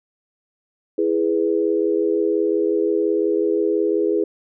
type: chord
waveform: sine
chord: E major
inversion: none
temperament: equal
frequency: 329.6 / 415.3 / 493.9 Hz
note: E4 / G#4 / B4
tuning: 0 / 0 / 0 cents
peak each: -21 / -19 / -24 dBFS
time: 0.98-4.24 s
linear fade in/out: 5 ms
effects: none

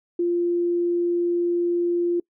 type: tone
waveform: sine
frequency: 347.2 Hz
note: F4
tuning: 10 cents flat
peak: -19 dBFS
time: 0.19-2.2 s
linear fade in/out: 5 ms
effects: noise-tail reverb RT60 0.1 s tail -25 dB re dry

